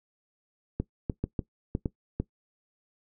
clicks, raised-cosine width 3 ms, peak -15 dBFS, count 7, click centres 0.8 / 1.098 / 1.24 / 1.392 / 1.751 / 1.858 / 2.2 s, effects noise-tail reverb RT60 0.1 s tail -18 dB re dry

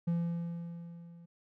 triangle tone with level ramp, 170 Hz, F3, 46 cents flat, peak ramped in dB -25 to -49 dBFS, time 0.07-1.26 s, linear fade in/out 10 ms, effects none

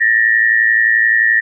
sine tone pair together, 1778.5 / 1890 Hz, A6 / A#6, +18 / +23 cents, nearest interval minor second, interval 105 cents, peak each -12 dBFS, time 0-1.41 s, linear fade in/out 20 ms, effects none

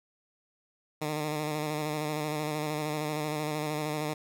10% pulse tone with vibrato, 151.8 Hz, D#3, 42 cents flat, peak -22 dBFS, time 1.01-4.14 s, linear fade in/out 10 ms, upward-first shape square, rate 13 Hz, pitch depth 29 cents each way, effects none

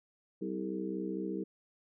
harmonic tone with a mistuned harmonic, 64.4 Hz, C2, 27 cents flat, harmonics 3 / 4 / 5 / 6 / 7, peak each -39 / -45 / -38 / -41 / -43 dBFS, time 0.41-1.44 s, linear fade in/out 10 ms, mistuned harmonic 6, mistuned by +46 cents, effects none

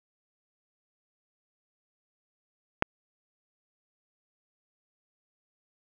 click, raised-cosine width 0.5 ms, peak -6 dBFS, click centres 2.824 s, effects none

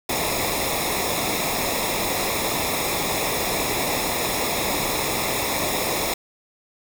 pink noise with comb filter, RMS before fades -24 dBFS, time 0.09-6.14 s, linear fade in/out 5 ms, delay 0.66 ms, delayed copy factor -0.75, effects none

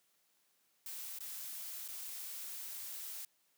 blue noise with dropouts, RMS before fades -45 dBFS, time 0.86-3.25 s, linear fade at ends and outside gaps 2 ms, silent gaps 1.188-1.205 / 1.879-1.885 s, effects white hiss -75 dBFS RMS until 3.57 s + high-pass 150 Hz 12 dB/octave

